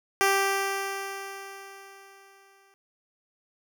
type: tone with exponential decay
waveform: 10% pulse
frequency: 392 Hz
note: G4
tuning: in tune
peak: -11 dBFS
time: 0.21-2.74 s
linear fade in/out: 0 ms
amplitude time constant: 550 ms
effects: none